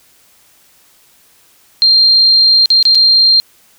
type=tone with dropouts; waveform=sine; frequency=4186 Hz; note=C8; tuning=in tune; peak=-5 dBFS; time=1.82-3.4 s; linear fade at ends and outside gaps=0 ms; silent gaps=2.658-2.703 / 2.827-2.853 / 2.948-2.953 s; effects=white hiss -49 dBFS RMS until 3.78 s